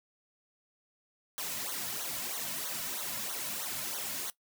white noise with flanger, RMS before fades -37 dBFS, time 1.38-4.3 s, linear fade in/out 0 ms, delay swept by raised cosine 0.39 to 2.59 ms, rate 3.1 Hz, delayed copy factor -0.95, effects noise-tail reverb RT60 0.1 s tail -18 dB re dry

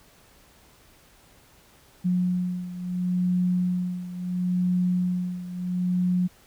sine beating tone pair, 180 / 180.73 Hz, F#3 / F#3, -47 / -40 cents, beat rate 0.73 Hz, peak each -24 / -28 dBFS, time 2.04-6.28 s, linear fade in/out 20 ms, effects pink hiss -56 dBFS RMS until 6.46 s

